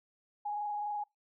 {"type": "tone with frequency modulation", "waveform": "sine", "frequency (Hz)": 830.6, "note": "G#5", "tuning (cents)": 0, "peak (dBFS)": -33, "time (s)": [0.45, 1.04], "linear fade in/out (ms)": 10, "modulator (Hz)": 23.9, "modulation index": 0.57, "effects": ["noise-tail reverb RT60 0.2 s tail -26 dB re dry"]}